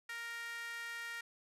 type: tone with high-pass filter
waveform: sawtooth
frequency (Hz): 466.2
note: A#4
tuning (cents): 0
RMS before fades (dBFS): -44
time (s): 0.09-1.21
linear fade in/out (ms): 5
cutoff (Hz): 1700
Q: 4.8
effects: resampled to 32000 Hz